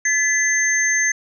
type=tone cluster; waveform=sine; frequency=1722 / 2004 / 6300 Hz; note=A6 / B6 / G8; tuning=-38 / +25 / +8 cents; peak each=-20 dBFS; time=0.05-1.12 s; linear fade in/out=5 ms; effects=none